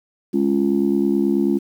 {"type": "chord", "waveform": "sine", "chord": "Db major", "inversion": "second", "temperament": "just", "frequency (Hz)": [207.9, 277.2, 346.5], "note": ["Ab3", "Db4", "F4"], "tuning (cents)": [2, 0, -14], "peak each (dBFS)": -19, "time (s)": [0.33, 1.59], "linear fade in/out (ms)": 20, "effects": ["tanh soft clip ceiling -7 dBFS", "8-bit"]}